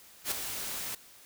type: noise with ADSR envelope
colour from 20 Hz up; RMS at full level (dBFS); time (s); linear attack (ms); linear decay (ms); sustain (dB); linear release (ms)
white; -29; 0.24-0.95; 76; 4; -8; 4
effects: white hiss -55 dBFS RMS until 1.25 s